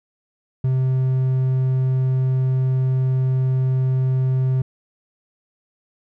triangle tone, 130.2 Hz, C3, 8 cents flat, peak -14 dBFS, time 0.64-4.62 s, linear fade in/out 5 ms, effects none

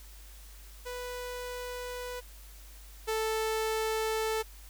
sawtooth tone pair in turn, 493.9 / 440 Hz, B4 / A4, 0 / 0 cents, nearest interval major second, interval 200 cents, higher first, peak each -33 / -25 dBFS, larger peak second, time 0.85-2.21 / 3.07-4.43 s, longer neither, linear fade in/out 20 ms, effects added 50 Hz sine -48 dBFS peak until 4.69 s + white hiss -55 dBFS RMS until 4.69 s

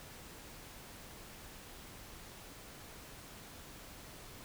silence, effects pink hiss -52 dBFS RMS until 4.44 s

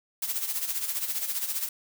blue noise with tremolo, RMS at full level -28 dBFS, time 0.22-1.69 s, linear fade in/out 5 ms, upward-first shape sine, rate 15 Hz, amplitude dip 65%, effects none

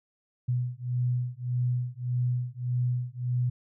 sine beating tone pair, 122.9 / 124.6 Hz, B2 / B2, -8 / +16 cents, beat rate 1.7 Hz, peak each -29 dBFS, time 0.48-3.5 s, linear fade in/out 10 ms, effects none

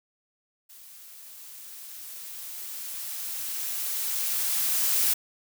blue noise with level ramp, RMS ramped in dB -49 to -23 dBFS, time 0.69-5.14 s, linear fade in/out 10 ms, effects none

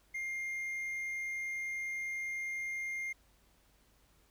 triangle tone, 2115 Hz, C7, 18 cents sharp, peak -34 dBFS, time 0.14-3.13 s, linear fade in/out 10 ms, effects added 50 Hz sine -69 dBFS peak until 4.3 s + pink hiss -69 dBFS RMS until 4.3 s

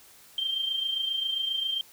sine tone with amplitude modulation, 3156 Hz, G7, 11 cents sharp, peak -24 dBFS, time 0.38-1.81 s, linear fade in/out 2 ms, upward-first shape sine, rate 27.5 Hz, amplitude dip 55%, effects white hiss -54 dBFS RMS until 1.92 s

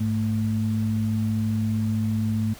sine tone pair together, 104.79 / 220 Hz, G#2 / A3, +16 / 0 cents, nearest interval octave + minor second, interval 1284 cents, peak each -24 dBFS, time 0-2.54 s, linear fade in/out 10 ms, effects added 60 Hz sine -48 dBFS peak until 2.59 s + pink hiss -45 dBFS RMS until 2.59 s

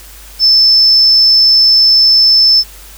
sine tone, 5274 Hz, E8, in tune, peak -4 dBFS, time 0.39-2.64 s, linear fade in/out 50 ms, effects added 50 Hz sine -35 dBFS peak until 2.97 s + white hiss -36 dBFS RMS until 2.97 s

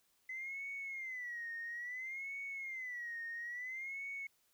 sine tone with vibrato, 2027 Hz, B6, 45 cents sharp, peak -40 dBFS, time 0.29-4.27 s, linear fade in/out 5 ms, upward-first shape sine, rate 0.59 Hz, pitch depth 160 cents each way, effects tanh soft clip ceiling -36 dBFS + white hiss -75 dBFS RMS until 4.53 s

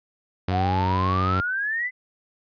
sawtooth tone, 93 Hz, F#2, 9 cents sharp, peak -18 dBFS, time 0.48-1.41 s, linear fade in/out 5 ms
sine exponential sweep, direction up, 698.5 to 2048 Hz, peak -23 dBFS, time 0.5-1.91 s, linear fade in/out 50 ms
effects resampled to 11025 Hz

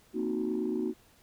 sine chord, C half-diminished seventh, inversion third, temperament equal, 233.1 / 261.6 / 311.1 / 370 Hz, Bb3 / C4 / Eb4 / Gb4, 0 / 0 / 0 / 0 cents, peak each -33 / -36 / -33 / -32 dBFS, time 0.13-0.94 s, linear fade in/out 50 ms, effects tanh soft clip ceiling -22 dBFS + pink hiss -62 dBFS RMS until 1.22 s

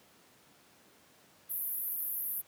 white band-pass noise, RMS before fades -36 dBFS, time 1.49-2.42 s, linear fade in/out 20 ms, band 11000 to 15000 Hz, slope 96 dB/octave, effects pink hiss -62 dBFS RMS until 2.47 s + high-pass 150 Hz 12 dB/octave

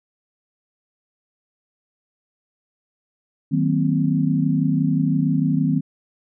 sine chord, C half-diminished seventh, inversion first, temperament just, 156.98 / 188.37 / 235.5 / 261.6 Hz, Eb3 / Gb3 / Bb3 / C4, +16 / +31 / +18 / 0 cents, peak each -20 / -24 / -25 / -21 dBFS, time 3.51-5.81 s, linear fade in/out 20 ms, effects none

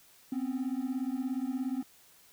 triangle beating tone pair, 251.6 / 268.6 Hz, B3 / C4, +32 / +46 cents, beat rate 17 Hz, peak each -31 dBFS, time 0.32-1.83 s, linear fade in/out 5 ms, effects tanh soft clip ceiling -24 dBFS + white hiss -60 dBFS RMS until 2.32 s

